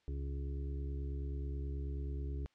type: harmonic tone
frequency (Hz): 69.3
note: C#2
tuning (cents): 0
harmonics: 1 / 2 / 4 / 5 / 6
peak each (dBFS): -37 / -46 / -51 / -53 / -53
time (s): 0.08-2.46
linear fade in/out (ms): 0
effects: white hiss -75 dBFS RMS until 2.54 s + low-pass 4000 Hz 12 dB/octave